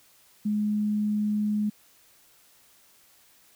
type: tone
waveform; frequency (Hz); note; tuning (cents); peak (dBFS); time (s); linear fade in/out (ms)
sine; 210; G#3; +19; -23; 0.45-1.7; 10
effects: white hiss -59 dBFS RMS until 3.55 s